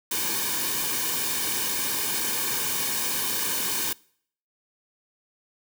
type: noise with comb filter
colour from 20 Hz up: white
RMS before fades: -27 dBFS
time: 0.11-3.93 s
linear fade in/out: 5 ms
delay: 1.5 ms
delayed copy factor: -0.75
effects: noise-tail reverb RT60 0.6 s tail -24 dB re dry